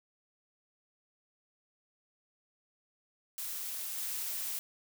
blue noise with level steps, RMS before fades -39 / -37 dBFS, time 3.38-4.59 s, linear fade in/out 0 ms, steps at 3.97 s, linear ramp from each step 10 ms, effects none

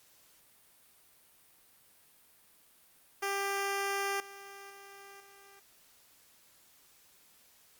10% pulse tone with level steps, 396.4 Hz, G4, 19 cents sharp, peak -23 / -39 / -42 / -48 dBFS, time 3.22-5.6 s, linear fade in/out 10 ms, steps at 4.2 / 4.7 / 5.2 s, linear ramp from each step 2 ms, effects white hiss -63 dBFS RMS until 7.79 s + Opus 48 kbps

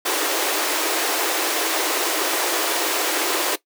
pink high-pass noise, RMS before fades -22 dBFS, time 0.05-3.56 s, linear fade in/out 10 ms, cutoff 300 Hz, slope 96 dB/octave, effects noise-tail reverb RT60 0.1 s tail -17 dB re dry

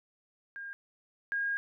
sine tone pair in turn, 1613 / 1627 Hz, G6 / G#6, +49 / -36 cents, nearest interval unison, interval 15 cents, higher second, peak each -39 / -29 dBFS, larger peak second, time 0.56-0.73 / 1.32-1.57 s, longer second, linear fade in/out 0 ms, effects none

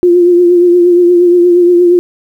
sine tone with vibrato, 351.6 Hz, F4, 12 cents sharp, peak -3 dBFS, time 0.03-1.99 s, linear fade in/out 0 ms, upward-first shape triangle, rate 8.5 Hz, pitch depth 42 cents each way, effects 7-bit

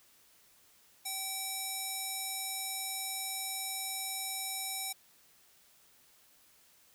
square tone with band-pass filter, 770 Hz, G5, 31 cents flat, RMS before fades -38 dBFS, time 1.05-4.93 s, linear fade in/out 10 ms, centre 10000 Hz, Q 0.98, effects white hiss -64 dBFS RMS until 6.94 s

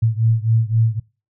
sine beating tone pair, 111.4 / 115.2 Hz, A2 / A#2, +22 / -20 cents, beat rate 3.8 Hz, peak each -16 / -18 dBFS, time 0.02-1 s, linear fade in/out 10 ms, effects noise-tail reverb RT60 0.3 s tail -23 dB re dry

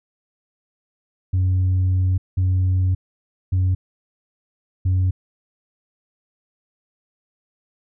sine tone bursts at uneven times, 92.5 Hz, F#2, in tune, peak -13 dBFS, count 4, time 1.33-2.18 / 2.37-2.95 / 3.52-3.75 / 4.85-5.11 s, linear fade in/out 10 ms, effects tanh soft clip ceiling -14 dBFS

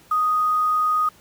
sine tone with quantisation, 1244.5 Hz, D#6, in tune, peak -17 dBFS, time 0.11-1.09 s, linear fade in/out 5 ms, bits 7, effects pink hiss -52 dBFS RMS until 1.2 s + high-pass 60 Hz 12 dB/octave

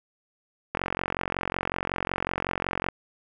click train, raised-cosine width 0.5 ms, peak -11 dBFS, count 98, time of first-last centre 0.75-2.887 s, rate 45.4 Hz, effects none

